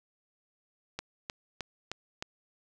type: click train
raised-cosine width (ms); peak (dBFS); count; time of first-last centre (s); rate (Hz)
0.2; -18; 5; 0.99-2.225; 3.24
effects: none